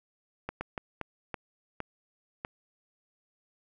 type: slowing click train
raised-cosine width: 0.5 ms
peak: -19 dBFS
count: 7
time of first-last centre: 0.49-2.449 s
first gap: 120 ms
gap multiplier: 1.4
effects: none